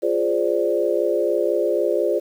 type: chord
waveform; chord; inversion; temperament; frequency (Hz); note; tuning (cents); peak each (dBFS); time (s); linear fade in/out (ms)
sine; D half-diminished seventh; first; equal; 349.2 / 415.3 / 523.3 / 587.3; F4 / Ab4 / C5 / D5; 0 / 0 / 0 / 0; -23; 0.02-2.2; 20
effects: 8-bit